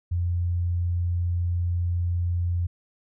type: tone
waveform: sine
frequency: 87.3 Hz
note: F2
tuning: in tune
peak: -22 dBFS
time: 0.11-2.67 s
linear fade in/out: 10 ms
effects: none